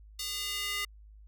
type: tone with high-pass filter sweep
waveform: square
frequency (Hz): 406.8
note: G#4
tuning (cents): -36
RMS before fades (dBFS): -35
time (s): 0.19-0.85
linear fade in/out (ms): 5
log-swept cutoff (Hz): 4200 to 2000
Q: 1.5
effects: added 52 Hz sine -50 dBFS peak until 1.27 s